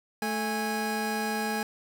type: tone pair together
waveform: 25% pulse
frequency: 218.8 / 827.2 Hz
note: A3 / G#5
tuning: -9 / -7 cents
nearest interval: octave + major seventh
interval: 2302 cents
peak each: -27 dBFS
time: 0.22-1.63 s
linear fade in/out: 2 ms
effects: none